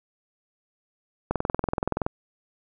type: click train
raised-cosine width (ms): 1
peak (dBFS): -10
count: 17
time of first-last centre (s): 1.31-2.065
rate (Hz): 21.2
effects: none